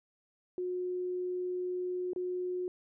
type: tone with dropouts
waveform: sine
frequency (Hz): 362.2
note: F#4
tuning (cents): -37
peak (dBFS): -32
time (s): 0.58-2.68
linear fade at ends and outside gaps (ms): 1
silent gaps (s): 2.133-2.161
effects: none